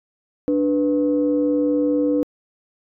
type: tone pair together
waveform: sine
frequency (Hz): 293.7 / 493.9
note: D4 / B4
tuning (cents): 0 / 0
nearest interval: major sixth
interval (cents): 900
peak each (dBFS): -17 / -20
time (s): 0.48-2.23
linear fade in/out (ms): 0
effects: tanh soft clip ceiling -9 dBFS